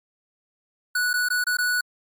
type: tone with dropouts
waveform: square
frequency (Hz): 1474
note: F#6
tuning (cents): -7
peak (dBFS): -21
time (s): 0.95-1.81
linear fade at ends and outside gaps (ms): 5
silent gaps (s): 1.132-1.138 / 1.287-1.302 / 1.44-1.467 / 1.57-1.585
effects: MP3 96 kbps